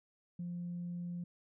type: tone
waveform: sine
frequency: 174.61 Hz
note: F3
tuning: in tune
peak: -37 dBFS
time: 0.39-1.24 s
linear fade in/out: 5 ms
effects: tanh soft clip ceiling -34 dBFS